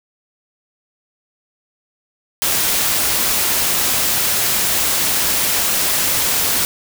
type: noise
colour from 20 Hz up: white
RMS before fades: -17 dBFS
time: 2.42-6.65 s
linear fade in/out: 0 ms
effects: none